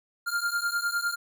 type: beating tone pair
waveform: square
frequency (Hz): 1396.9 / 1406.8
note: F6 / F6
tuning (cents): 0 / +12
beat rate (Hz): 9.9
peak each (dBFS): -30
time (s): 0.26-1.16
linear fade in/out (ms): 20
effects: none